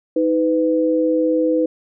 sine tone pair together, 316.1 / 501 Hz, D#4 / B4, +27 / +25 cents, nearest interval minor sixth, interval 798 cents, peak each -17 dBFS, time 0.16-1.66 s, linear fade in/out 5 ms, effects none

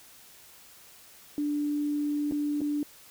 sine tone with dropouts, 293.7 Hz, D4, in tune, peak -26 dBFS, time 1.38-2.83 s, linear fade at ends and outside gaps 1 ms, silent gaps 2.312-2.321 / 2.607-2.615 s, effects white hiss -53 dBFS RMS until 3.1 s

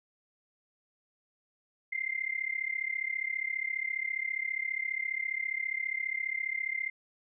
sine tone with amplitude modulation, 2093 Hz, C7, in tune, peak -27 dBFS, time 1.92-6.9 s, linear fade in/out 10 ms, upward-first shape sine, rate 34.8 Hz, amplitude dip 90%, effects none

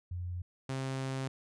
sine / sawtooth tone pair in turn, 88.8 / 133.05 Hz, F2 / C3, +29 / +29 cents, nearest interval perfect fifth, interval 700 cents, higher second, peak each -35 / -30 dBFS, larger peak second, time 0.11-0.42 / 0.69-1.28 s, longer second, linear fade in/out 5 ms, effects resampled to 22050 Hz

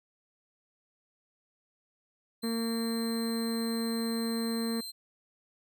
sawtooth tone, 4127 Hz, C8, 25 cents flat, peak -36 dBFS, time 2.42-4.92 s, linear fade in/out 20 ms
harmonic tone, 228.9 Hz, A#3, 31 cents flat, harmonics 1 / 2 / 3 / 4 / 5 / 6 / 7 / 8 / 9 / 10, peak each -30 / -37 / -51 / -52 / -47 / -57 / -53 / -50 / -57 / -60 dBFS, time 2.43-4.81 s, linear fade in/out 10 ms
effects none

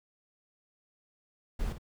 brown noise with echo, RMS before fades -32 dBFS, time 1.59-1.73 s, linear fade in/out 10 ms, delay 54 ms, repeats 1, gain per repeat -9 dB, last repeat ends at 1.784 s, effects none

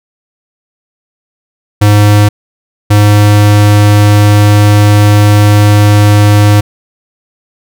square tone bursts at uneven times, 103.83 Hz, G#2, in tune, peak -3 dBFS, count 2, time 1.81-2.29 / 2.9-6.61 s, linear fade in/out 10 ms, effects none

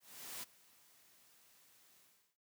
white noise with ADSR envelope, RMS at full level -45 dBFS, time 0-2.37 s, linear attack 430 ms, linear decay 15 ms, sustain -22 dB, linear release 370 ms, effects noise-tail reverb RT60 0.1 s tail -17 dB re dry + high-pass 100 Hz 12 dB/octave

